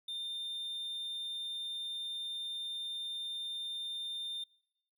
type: tone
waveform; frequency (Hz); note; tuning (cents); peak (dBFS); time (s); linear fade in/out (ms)
triangle; 3610; A7; +44; -36; 0.08-4.44; 5
effects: noise-tail reverb RT60 0.8 s tail -24 dB re dry